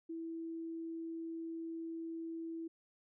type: tone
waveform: sine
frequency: 328.8 Hz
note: E4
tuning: 4 cents flat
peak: -40 dBFS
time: 0.09-2.68 s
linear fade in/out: 10 ms
effects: none